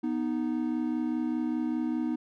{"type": "tone pair together", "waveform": "triangle", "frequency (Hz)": [246.1, 311.1], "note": ["B3", "D#4"], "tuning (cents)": [-6, 0], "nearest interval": "major third", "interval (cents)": 406, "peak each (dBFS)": -28, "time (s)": [0.03, 2.16], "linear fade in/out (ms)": 10, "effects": []}